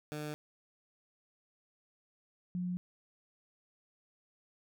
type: tone pair in turn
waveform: 15% pulse / sine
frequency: 150.5 / 179.34 Hz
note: D3 / F3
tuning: +43 / +46 cents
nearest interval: minor third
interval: 303 cents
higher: second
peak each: -32 / -33 dBFS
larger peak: first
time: 0.12-0.34 / 2.55-2.77 s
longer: neither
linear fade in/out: 0 ms
effects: none